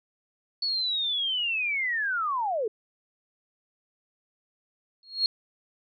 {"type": "linear sweep", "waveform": "sine", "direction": "down", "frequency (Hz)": [4460, 404.9], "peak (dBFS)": -25, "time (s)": [0.62, 2.68], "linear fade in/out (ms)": 5}
{"type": "tone with exponential growth", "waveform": "sine", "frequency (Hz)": 4284, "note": "C8", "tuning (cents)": 40, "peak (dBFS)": -17, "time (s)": [5.03, 5.26], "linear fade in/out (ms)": 1, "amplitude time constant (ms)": 50}
{"effects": []}